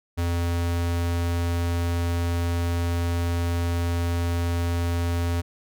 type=tone; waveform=square; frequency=85.8 Hz; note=F2; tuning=30 cents flat; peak=-23 dBFS; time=0.17-5.42 s; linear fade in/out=20 ms; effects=none